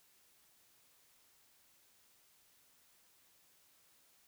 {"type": "silence", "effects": ["white hiss -69 dBFS RMS until 4.27 s"]}